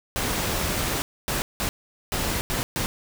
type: noise bursts at uneven times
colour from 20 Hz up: pink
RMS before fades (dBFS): -26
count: 6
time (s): 0.16-1.02 / 1.28-1.42 / 1.6-1.69 / 2.12-2.41 / 2.5-2.63 / 2.76-2.86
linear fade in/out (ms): 0
effects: none